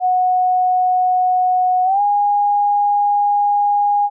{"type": "tone with pitch glide", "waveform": "sine", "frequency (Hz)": [734, 819.1], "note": ["F#5", "G#5"], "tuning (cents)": [-14, -24], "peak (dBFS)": -12, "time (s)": [0, 4.1], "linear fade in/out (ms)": 50, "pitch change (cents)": 190, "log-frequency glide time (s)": [1.84, 2.01], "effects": []}